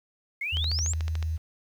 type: exponential sweep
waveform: sine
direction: up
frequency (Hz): 2100 to 7700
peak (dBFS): -28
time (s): 0.41-0.93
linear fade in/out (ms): 5
type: tone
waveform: sine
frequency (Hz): 79.9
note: D#2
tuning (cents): +47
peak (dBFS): -26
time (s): 0.52-1.38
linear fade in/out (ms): 20
type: click train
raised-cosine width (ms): 0.2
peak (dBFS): -20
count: 10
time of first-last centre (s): 0.57-1.227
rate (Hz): 13.7
effects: 9-bit